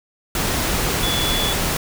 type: tone in noise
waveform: sine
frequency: 3428 Hz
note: A7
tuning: 46 cents flat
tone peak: -22 dBFS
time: 1.03-1.53 s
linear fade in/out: 2 ms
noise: pink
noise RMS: -21 dBFS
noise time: 0.35-1.77 s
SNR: -4 dB
effects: none